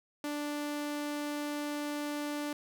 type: tone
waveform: sawtooth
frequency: 293.7 Hz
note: D4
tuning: in tune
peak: -30 dBFS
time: 0.24-2.53 s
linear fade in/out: 2 ms
effects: none